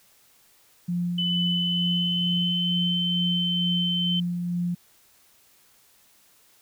sine tone with tremolo, 175.3 Hz, F3, 7 cents sharp, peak -23 dBFS, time 0.88-4.75 s, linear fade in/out 10 ms, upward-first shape sine, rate 2.2 Hz, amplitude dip 30%
sine tone with pitch glide, 3005 to 3081 Hz, F#7 to G7, +26 to -31 cents, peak -24 dBFS, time 1.18-4.2 s, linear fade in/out 5 ms, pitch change +43 cents, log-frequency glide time 1.43-2.98 s
effects white hiss -59 dBFS RMS until 6.61 s

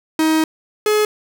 45% pulse tone pair in turn, 316.2 / 424.1 Hz, D#4 / G#4, +28 / +36 cents, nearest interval perfect fourth, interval 508 cents, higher second, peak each -13 dBFS, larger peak neither, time 0.19-0.44 / 0.86-1.05 s, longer first, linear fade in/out 2 ms, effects none

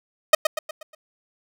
sawtooth tone with echo, 622.3 Hz, D#5, in tune, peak -5 dBFS, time 0.33-0.35 s, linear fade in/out 5 ms, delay 120 ms, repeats 5, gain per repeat -7 dB, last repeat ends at 0.95 s, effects none

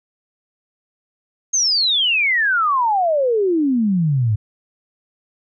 sine exponential sweep, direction down, 6520 to 101.2 Hz, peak -14 dBFS, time 1.53-4.36 s, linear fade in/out 10 ms, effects none

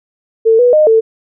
sine tone with pitch steps, 448.6 / 490.1 / 613 / 446.2 Hz, A4 / B4 / D#5 / A4, +34 / -13 / -26 / +24 cents, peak -5 dBFS, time 0.45-1.01 s, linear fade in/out 20 ms, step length 140 ms, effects none

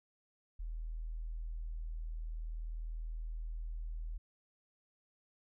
sine tone, 40.23 Hz, E1, 41 cents flat, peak -38 dBFS, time 0.59-4.18 s, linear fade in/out 10 ms, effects none

